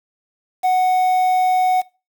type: tone with quantisation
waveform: triangle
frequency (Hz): 740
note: F#5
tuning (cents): 0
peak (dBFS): -11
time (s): 0.63-1.82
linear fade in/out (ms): 20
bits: 6
effects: noise-tail reverb RT60 0.3 s tail -22 dB re dry